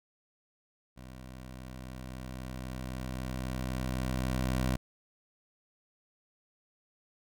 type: tone with level ramp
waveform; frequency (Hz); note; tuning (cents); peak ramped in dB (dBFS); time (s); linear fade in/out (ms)
15% pulse; 63.8; C2; -43; -40 to -21; 0.96-4.77; 20
effects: none